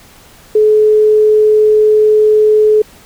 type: tone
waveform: sine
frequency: 427.9 Hz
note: A4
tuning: 48 cents flat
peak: -5 dBFS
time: 0.55-2.82 s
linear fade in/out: 5 ms
effects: pink hiss -41 dBFS RMS until 3.05 s